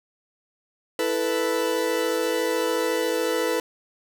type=chord; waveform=40% pulse; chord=E suspended fourth; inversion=none; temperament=equal; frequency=329.6 / 440 / 493.9 Hz; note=E4 / A4 / B4; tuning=0 / 0 / 0 cents; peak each=-28 / -26 / -24 dBFS; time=0.99-3.6 s; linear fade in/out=2 ms; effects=none